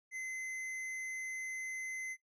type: tone with tanh clipping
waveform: sine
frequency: 2052 Hz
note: C7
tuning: 34 cents flat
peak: -40 dBFS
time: 0.11-2.17 s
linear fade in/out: 50 ms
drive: 13 dB
effects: noise-tail reverb RT60 0.1 s tail -17 dB re dry + low-pass 12000 Hz 12 dB/octave